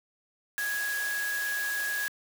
sine tone in noise, 1661.2 Hz, G#6, in tune, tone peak -29 dBFS, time 0.58-2.08 s, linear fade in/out 0 ms, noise white, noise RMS -37 dBFS, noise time 0.58-2.08 s, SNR +5 dB, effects high-pass 400 Hz 12 dB/octave

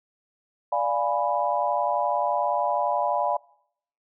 sine chord, D diminished seventh, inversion none, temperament equal, 587.3 / 698.5 / 830.6 / 987.8 Hz, D5 / F5 / Ab5 / Cb6, 0 / 0 / 0 / 0 cents, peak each -27 dBFS, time 0.72-3.37 s, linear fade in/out 5 ms, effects noise-tail reverb RT60 0.7 s tail -24 dB re dry

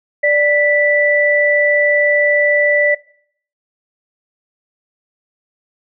sine tone pair together, 588 / 1972.8 Hz, D5 / B6, +2 / -2 cents, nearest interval octave + major sixth, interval 2096 cents, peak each -13 dBFS, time 0.23-2.95 s, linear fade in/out 10 ms, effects noise-tail reverb RT60 0.6 s tail -21 dB re dry

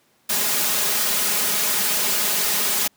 white noise with comb filter, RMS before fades -21 dBFS, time 0.29-2.88 s, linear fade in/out 10 ms, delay 4.8 ms, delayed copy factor +0.7, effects pink hiss -61 dBFS RMS until 2.96 s + high-pass 150 Hz 12 dB/octave

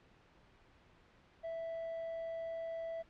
triangle tone, 659.3 Hz, E5, in tune, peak -37 dBFS, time 1.43-3.03 s, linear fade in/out 20 ms, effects pink hiss -65 dBFS RMS until 3.09 s + low-pass 3000 Hz 12 dB/octave

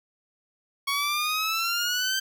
15% pulse exponential sweep, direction up, 1108.7 to 1568 Hz, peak -18 dBFS, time 0.87-2.2 s, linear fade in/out 10 ms, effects none

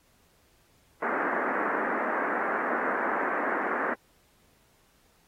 white band-pass noise, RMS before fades -29 dBFS, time 1.02-3.94 s, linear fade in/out 5 ms, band 220 to 1800 Hz, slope 48 dB/octave, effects pink hiss -65 dBFS RMS until 5.27 s + AAC 48 kbps

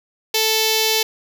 5% pulse tone with notch filter, 440 Hz, A4, in tune, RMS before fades -18 dBFS, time 0.34-1.03 s, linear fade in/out 5 ms, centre 1400 Hz, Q 0.7, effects none

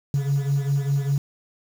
triangle beating tone pair, 138.7 / 143.7 Hz, C#3 / D3, +1 / -37 cents, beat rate 5 Hz, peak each -18 / -23 dBFS, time 0.14-1.18 s, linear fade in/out 2 ms, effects tanh soft clip ceiling -14 dBFS + 7-bit

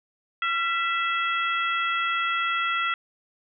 harmonic tone with a mistuned harmonic, 659.3 Hz, E5, in tune, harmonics 2 / 3 / 4 / 5, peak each -25 / -29 / -31 / -33 dBFS, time 0.42-2.94 s, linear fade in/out 2 ms, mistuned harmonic 2, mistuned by +59 cents, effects none

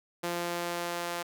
sawtooth tone with high-pass filter sweep, 173.1 Hz, F3, 15 cents flat, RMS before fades -34 dBFS, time 0.23-1.23 s, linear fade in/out 10 ms, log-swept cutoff 360 to 600 Hz, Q 0.85, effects none

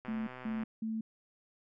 click train, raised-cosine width 0.5 ms, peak -31 dBFS, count 75, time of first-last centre 0.05-0.633 s, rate 127 Hz
sine tone bursts, 221.6 Hz, A3, 13 cents sharp, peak -33 dBFS, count 3, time 0.08-1.01 s, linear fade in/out 5 ms, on 190 ms, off 180 ms
effects none

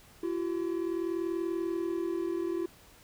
triangle tone pair together, 338.8 / 379.3 Hz, E4 / F#4, +48 / +43 cents, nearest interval major second, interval 195 cents, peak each -29 / -33 dBFS, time 0.23-2.66 s, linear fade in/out 5 ms, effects pink hiss -57 dBFS RMS until 3.03 s

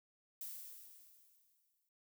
violet noise with exponential decay, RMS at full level -45 dBFS, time 0.41-1.89 s, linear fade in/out 2 ms, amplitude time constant 320 ms, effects noise-tail reverb RT60 0.1 s tail -23 dB re dry

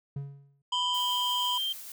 triangle tone with exponential decay, 140 Hz, C#3, 18 cents sharp, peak -28 dBFS, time 0.16-0.62 s, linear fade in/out 5 ms, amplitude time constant 100 ms
sine tone with pitch glide, 3136 to 3161 Hz, G7 to G7, 0 to +14 cents, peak -28 dBFS, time 0.72-1.73 s, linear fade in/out 10 ms, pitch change +14 cents, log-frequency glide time 0.92-1.14 s
harmonic tone, 987.8 Hz, B5, in tune, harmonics 1 / 3 / 5 / 7 / 8, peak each -30 / -38 / -47 / -46 / -48 dBFS, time 0.72-1.58 s, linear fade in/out 5 ms
blue noise with tremolo, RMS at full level -42 dBFS, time 0.94-1.92 s, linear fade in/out 2 ms, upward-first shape triangle, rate 6.4 Hz, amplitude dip 25%
effects none

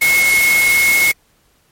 sine tone in noise, 2174 Hz, C#7, 34 cents flat, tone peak -10 dBFS, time 0.01-1.12 s, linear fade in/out 10 ms, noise white, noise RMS -19 dBFS, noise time 0.01-1.12 s, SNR +6 dB, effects pink hiss -57 dBFS RMS until 1.71 s + MP3 64 kbps

